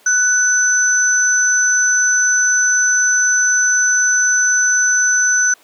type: tone pair together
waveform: sine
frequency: 1488 / 6044 Hz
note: F#6 / F#8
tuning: +9 / +36 cents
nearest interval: 2 octaves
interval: 2427 cents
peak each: -14 / -14 dBFS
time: 0.06-5.54 s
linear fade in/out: 5 ms
effects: pink hiss -49 dBFS RMS until 5.63 s + high-pass 400 Hz 12 dB/octave